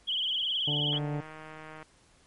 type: tone with vibrato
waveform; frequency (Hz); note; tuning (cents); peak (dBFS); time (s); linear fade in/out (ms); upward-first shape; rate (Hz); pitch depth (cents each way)
sine; 3136; G7; 0; -27; 0.07-0.99; 20; triangle; 19; 130
type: harmonic tone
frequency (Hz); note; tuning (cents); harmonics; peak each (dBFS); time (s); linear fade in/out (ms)
146.83; D3; 0; 1 / 2 / 3 / 4 / 5 / 6; -31 / -37 / -41 / -43 / -45 / -47; 0.67-1.21; 10
type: click train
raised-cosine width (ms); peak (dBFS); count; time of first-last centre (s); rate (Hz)
0.5; -30; 141; 0.93-1.827; 156
effects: pink hiss -62 dBFS RMS until 2.26 s + MP3 48 kbps